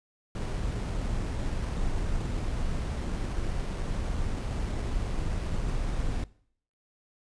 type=noise with sample-and-hold; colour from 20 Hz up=brown; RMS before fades=-30 dBFS; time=0.35-6.24 s; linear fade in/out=2 ms; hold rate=7350 Hz; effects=noise-tail reverb RT60 0.6 s tail -21 dB re dry + resampled to 22050 Hz